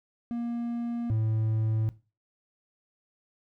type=tone pair in turn; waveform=triangle; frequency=236.1 / 110.02 Hz; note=A#3 / A2; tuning=+22 / 0 cents; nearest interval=octave + minor second; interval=1322 cents; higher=first; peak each=-27 / -22 dBFS; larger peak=second; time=0.31-1.1 / 1.1-1.89 s; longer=neither; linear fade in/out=0 ms; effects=noise-tail reverb RT60 0.3 s tail -17 dB re dry